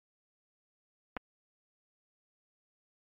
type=clicks; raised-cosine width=0.5 ms; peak=-20 / -25 dBFS; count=2; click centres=1.167 / 1.171 s; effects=MP3 32 kbps